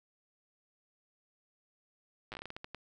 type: slowing click train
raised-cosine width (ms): 0.3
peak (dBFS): -26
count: 12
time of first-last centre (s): 2.32-2.747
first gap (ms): 8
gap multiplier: 1.29
effects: none